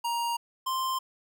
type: tone pair in turn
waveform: square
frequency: 940 / 1045.2 Hz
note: A#5 / C6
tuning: +14 / -2 cents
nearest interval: major second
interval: 184 cents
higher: second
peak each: -28 dBFS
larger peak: neither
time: 0.04-0.37 / 0.66-0.99 s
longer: neither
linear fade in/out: 10 ms
effects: none